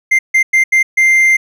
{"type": "tone bursts at uneven times", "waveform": "triangle", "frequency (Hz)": 2093, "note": "C7", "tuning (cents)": 0, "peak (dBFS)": -5, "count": 5, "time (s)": [[0.11, 0.19], [0.34, 0.43], [0.53, 0.64], [0.72, 0.83], [0.97, 1.37]], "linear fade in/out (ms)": 10, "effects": []}